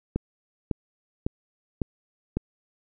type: click train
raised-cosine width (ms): 3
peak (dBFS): -12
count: 5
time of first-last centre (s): 0.16-2.37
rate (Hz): 1.81
effects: none